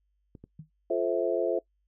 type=clicks; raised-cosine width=3 ms; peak=-33 dBFS; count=2; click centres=0.352 / 0.44 s
type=tone with exponential decay; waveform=sine; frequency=155.56 Hz; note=D#3; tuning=in tune; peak=-36 dBFS; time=0.59-0.7 s; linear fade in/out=5 ms; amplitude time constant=22 ms
type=chord; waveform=sine; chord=F major seventh; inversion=none; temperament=just; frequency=349.2 / 436.5 / 523.8 / 654.8 Hz; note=F4 / A4 / C5 / E5; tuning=0 / -14 / +2 / -12 cents; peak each=-30 dBFS; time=0.9-1.59 s; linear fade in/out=5 ms
effects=noise-tail reverb RT60 0.1 s tail -21 dB re dry + added 50 Hz sine -70 dBFS peak until 1.87 s